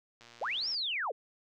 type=click train; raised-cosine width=0.2 ms; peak=-36 dBFS; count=64; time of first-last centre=0.21-0.744 s; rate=118 Hz
type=linear two-way sweep; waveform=sine; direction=up then down; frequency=370 to 5610 to 370 Hz; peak=-31 dBFS; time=0.41-1.12 s; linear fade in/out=10 ms; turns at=0.69 s
effects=none